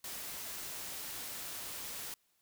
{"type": "noise", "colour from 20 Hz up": "white", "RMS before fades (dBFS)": -43, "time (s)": [0.04, 2.14], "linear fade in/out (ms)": 2, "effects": ["white hiss -75 dBFS RMS until 2.41 s"]}